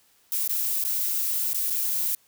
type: noise with dropouts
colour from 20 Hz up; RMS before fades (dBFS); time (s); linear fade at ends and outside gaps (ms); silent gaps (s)
violet; -26; 0.32-2.15; 1; 0.477-0.494 / 0.839-0.849 / 1.532-1.545 / 1.7-1.704
effects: white hiss -62 dBFS RMS until 2.27 s